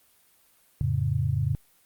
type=chord; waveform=sine; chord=F augmented; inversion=none; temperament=equal; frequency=87.31 / 110 / 138.59 Hz; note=F2 / A2 / C#3; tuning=0 / 0 / 0 cents; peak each=-29 / -27 / -26 dBFS; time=0.81-1.55 s; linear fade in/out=0 ms; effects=white hiss -62 dBFS RMS until 1.85 s + Opus 32 kbps